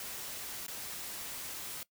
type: noise with dropouts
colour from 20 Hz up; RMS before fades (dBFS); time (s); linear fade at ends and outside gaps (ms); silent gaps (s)
white; -42; 0-1.83; 1; 0.665-0.681
effects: noise-tail reverb RT60 0.1 s tail -20 dB re dry